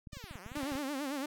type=clicks; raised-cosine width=5 ms; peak=-34 dBFS; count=12; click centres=0.072 / 0.132 / 0.17 / 0.241 / 0.311 / 0.356 / 0.463 / 0.518 / 0.572 / 0.632 / 0.72 / 0.754 s
type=linear two-way sweep; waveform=5% pulse; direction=down then up; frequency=622.3 to 170 to 455.9 Hz; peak=-37 dBFS; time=0.12-0.8 s; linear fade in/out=10 ms; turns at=0.4 s
type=tone with vibrato; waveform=sawtooth; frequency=279.8 Hz; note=C#4; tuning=16 cents sharp; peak=-31 dBFS; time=0.55-1.26 s; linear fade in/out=5 ms; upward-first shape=sine; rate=8.9 Hz; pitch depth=120 cents each way
effects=none

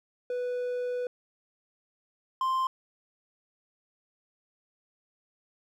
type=tone pair in turn; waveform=triangle; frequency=493.9 / 1046.5 Hz; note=B4 / C6; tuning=0 / 0 cents; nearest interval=octave + minor second; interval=1300 cents; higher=second; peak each=-27 / -23 dBFS; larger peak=second; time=0.3-1.07 / 2.41-2.67 s; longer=first; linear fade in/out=2 ms; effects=none

